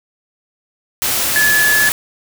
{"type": "tone in noise", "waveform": "sine", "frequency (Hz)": 1715, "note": "A6", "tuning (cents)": -45, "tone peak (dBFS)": -11, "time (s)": [1.36, 1.89], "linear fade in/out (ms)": 0, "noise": "white", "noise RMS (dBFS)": -17, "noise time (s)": [1.02, 1.92], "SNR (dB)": 3, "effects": []}